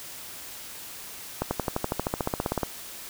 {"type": "accelerating click train", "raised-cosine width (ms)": 1, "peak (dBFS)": -11, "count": 18, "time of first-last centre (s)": [1.42, 2.633], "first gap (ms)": 90, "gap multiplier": 0.97, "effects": ["white hiss -41 dBFS RMS until 3.09 s"]}